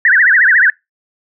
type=tone with vibrato; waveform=sine; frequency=1722 Hz; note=A6; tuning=38 cents flat; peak=-6 dBFS; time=0.05-0.7 s; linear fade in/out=2 ms; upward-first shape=triangle; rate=14 Hz; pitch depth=280 cents each way; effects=noise-tail reverb RT60 0.2 s tail -25 dB re dry